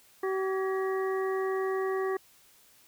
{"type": "harmonic tone with a mistuned harmonic", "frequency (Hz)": 381.7, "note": "G4", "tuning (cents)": -46, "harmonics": [1, 2, 3, 4, 5], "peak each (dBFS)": [-28, -39, -37, -45, -41], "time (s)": [0.23, 2.17], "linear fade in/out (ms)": 5, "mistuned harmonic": 4, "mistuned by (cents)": 150, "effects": ["white hiss -60 dBFS RMS until 2.87 s"]}